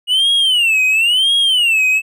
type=tone with vibrato; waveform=triangle; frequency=2875 Hz; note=F7; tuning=50 cents sharp; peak=-9 dBFS; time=0.07-2.02 s; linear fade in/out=50 ms; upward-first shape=sine; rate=0.97 Hz; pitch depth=230 cents each way; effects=none